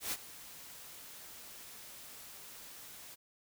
white noise with ADSR envelope, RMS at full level -35 dBFS, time 0-3.16 s, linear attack 120 ms, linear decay 43 ms, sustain -16 dB, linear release 27 ms, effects none

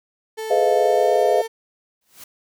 35% pulse tone with pitch glide, 440 to 450.3 Hz, A4 to A4, 0 to +40 cents, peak -25 dBFS, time 0.37-1.48 s, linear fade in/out 20 ms, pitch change +40 cents, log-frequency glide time 0.72-1.22 s
sine chord, F half-diminished seventh, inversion first, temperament just, 419.1 / 502.9 / 628.6 / 698.5 Hz, Ab4 / Cb5 / Eb5 / F5, +16 / +31 / +18 / 0 cents, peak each -20 dBFS, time 0.5-1.42 s, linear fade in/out 10 ms
white noise with exponential growth, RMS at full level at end -36 dBFS, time 2.01-2.24 s, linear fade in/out 5 ms, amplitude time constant 50 ms
effects none

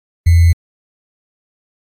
sine tone with sample-and-hold, 84.4 Hz, E2, 41 cents sharp, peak -5 dBFS, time 0.26-0.53 s, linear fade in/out 10 ms, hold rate 2100 Hz, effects AAC 48 kbps

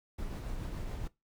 brown noise with tremolo, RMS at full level -37 dBFS, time 0.18-1.08 s, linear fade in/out 10 ms, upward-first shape triangle, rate 7.1 Hz, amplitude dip 30%, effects noise-tail reverb RT60 0.2 s tail -20 dB re dry

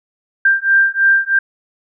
sine beating tone pair, 1582 / 1585.1 Hz, G6 / G6, +15 / +19 cents, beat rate 3.1 Hz, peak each -13 dBFS, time 0.45-1.39 s, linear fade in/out 5 ms, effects none

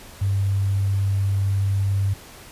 sine tone with sample-and-hold, 98.3 Hz, G2, 5 cents sharp, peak -18 dBFS, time 0.21-2.14 s, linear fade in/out 10 ms, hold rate 11025 Hz, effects pink hiss -43 dBFS RMS until 2.51 s + resampled to 32000 Hz

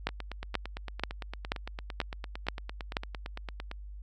two click trains, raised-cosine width 0.3 ms, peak -12 / -22 dBFS, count 7 / 33, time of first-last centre 0.07-2.969 / 0.09-3.714 s, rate 2.07 / 8.83 Hz, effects added 50 Hz sine -41 dBFS peak until 4.02 s

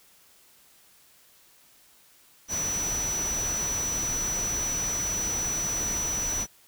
sine tone in noise, 5920 Hz, F#8, in tune, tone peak -27 dBFS, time 2.48-6.47 s, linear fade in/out 50 ms, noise pink, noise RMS -35 dBFS, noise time 2.48-6.47 s, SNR +5 dB, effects white hiss -58 dBFS RMS until 6.67 s

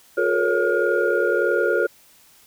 sine tone cluster, 359.6 / 430.1 / 471.7 / 555 / 1423 Hz, F#4 / A4 / A#4 / C#5 / F6, -49 / -39 / +20 / +2 / +32 cents, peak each -23 dBFS, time 0.17-1.87 s, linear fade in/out 10 ms, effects tanh soft clip ceiling -8 dBFS + white hiss -53 dBFS RMS until 2.46 s

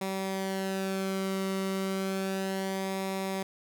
sawtooth tone with flanger, 192 Hz, G3, 36 cents flat, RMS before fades -32 dBFS, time 0.01-3.43 s, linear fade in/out 5 ms, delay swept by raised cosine 0.66 to 1.21 ms, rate 0.32 Hz, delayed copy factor -0.55, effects none

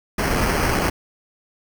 pink noise with sample-and-hold, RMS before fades -20 dBFS, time 0.18-0.9 s, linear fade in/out 10 ms, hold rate 3675 Hz, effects none

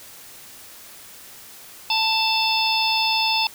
harmonic tone with a mistuned harmonic, 887 Hz, A5, 14 cents sharp, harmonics 1 / 3 / 4 / 5 / 6, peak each -23 / -24 / -24 / -28 / -25 dBFS, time 1.9-3.47 s, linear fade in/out 2 ms, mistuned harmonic 6, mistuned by -57 cents, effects white hiss -43 dBFS RMS until 3.54 s

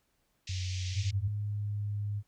white band-pass noise, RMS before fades -44 dBFS, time 0.47-1.11 s, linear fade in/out 5 ms, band 2100 to 6400 Hz, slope 48 dB/octave
sine tone with vibrato, 92.5 Hz, F#2, in tune, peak -32 dBFS, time 0.49-1.28 s, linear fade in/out 5 ms, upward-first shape square, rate 4.9 Hz, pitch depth 11 cents each way
sine tone with pitch glide, 103.83 to 102.99 Hz, G#2 to G#2, 0 to -14 cents, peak -31 dBFS, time 0.92-2.23 s, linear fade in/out 50 ms, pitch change -14 cents, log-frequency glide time 1.17-1.99 s
effects pink hiss -75 dBFS RMS until 2.27 s

